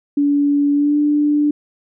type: tone with pitch glide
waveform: sine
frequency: 286.8 to 294.9 Hz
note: D4 to D4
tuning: -41 to +7 cents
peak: -12 dBFS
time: 0.17-1.51 s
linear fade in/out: 5 ms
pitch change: +48 cents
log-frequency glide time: 0.73-0.97 s
effects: none